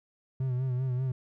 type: tone with vibrato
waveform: triangle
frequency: 128.1 Hz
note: C3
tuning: 36 cents flat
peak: -25 dBFS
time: 0.4-1.12 s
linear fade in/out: 5 ms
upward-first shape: sine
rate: 5.1 Hz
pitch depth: 60 cents each way
effects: none